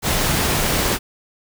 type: noise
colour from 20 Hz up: pink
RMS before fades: -19 dBFS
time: 0.02-0.99 s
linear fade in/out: 50 ms
effects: none